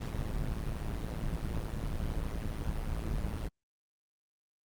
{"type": "noise with amplitude modulation", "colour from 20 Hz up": "brown", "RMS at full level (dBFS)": -31, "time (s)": [0, 3.49], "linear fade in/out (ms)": 20, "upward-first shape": "sine", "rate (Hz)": 110, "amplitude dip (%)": 80, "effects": ["Opus 48 kbps"]}